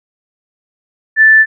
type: tone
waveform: sine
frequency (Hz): 1760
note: A6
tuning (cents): 0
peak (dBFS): -3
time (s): 1.16-1.46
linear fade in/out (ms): 50
effects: none